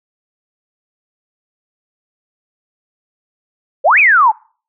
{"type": "exponential two-way sweep", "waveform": "sine", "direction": "up then down", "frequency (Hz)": [497, 2618, 818], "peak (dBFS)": -6, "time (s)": [3.84, 4.32], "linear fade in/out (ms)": 20, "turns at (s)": 3.99, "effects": ["noise-tail reverb RT60 0.4 s tail -24 dB re dry"]}